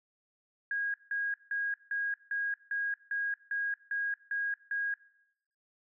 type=tone bursts; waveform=sine; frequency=1638 Hz; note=G#6; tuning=24 cents flat; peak=-30 dBFS; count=11; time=0.71-4.94 s; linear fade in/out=2 ms; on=230 ms; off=170 ms; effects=noise-tail reverb RT60 0.8 s tail -19 dB re dry